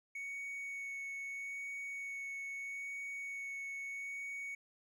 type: tone with vibrato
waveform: triangle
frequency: 2224 Hz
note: C#7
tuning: 5 cents sharp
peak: -39 dBFS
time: 0.15-4.55 s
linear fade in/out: 5 ms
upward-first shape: sine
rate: 0.78 Hz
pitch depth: 9 cents each way
effects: none